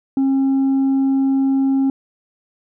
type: tone with tanh clipping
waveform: triangle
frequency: 270 Hz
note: C#4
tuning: 45 cents flat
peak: -14 dBFS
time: 0.17-1.9 s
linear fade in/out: 2 ms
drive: 7 dB
effects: none